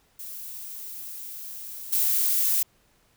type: noise with level steps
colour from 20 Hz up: violet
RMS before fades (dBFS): -38 / -23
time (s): 0.19-2.63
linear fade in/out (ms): 5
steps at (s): 1.92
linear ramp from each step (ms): 10
effects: pink hiss -64 dBFS RMS until 3.16 s